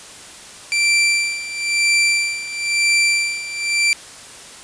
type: tone with tremolo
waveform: sawtooth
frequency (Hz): 2349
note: D7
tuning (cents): 0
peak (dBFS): -9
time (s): 0.72-3.93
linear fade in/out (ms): 0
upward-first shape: sine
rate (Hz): 1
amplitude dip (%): 80
effects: white hiss -38 dBFS RMS until 4.63 s + resampled to 22050 Hz